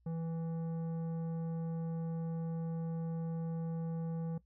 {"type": "tone with tanh clipping", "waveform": "sine", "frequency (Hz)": 164.5, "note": "E3", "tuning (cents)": -3, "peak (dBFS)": -37, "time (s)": [0.06, 4.38], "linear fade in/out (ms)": 5, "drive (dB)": 11, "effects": ["noise-tail reverb RT60 0.1 s tail -18 dB re dry", "added 60 Hz sine -67 dBFS peak until 4.45 s"]}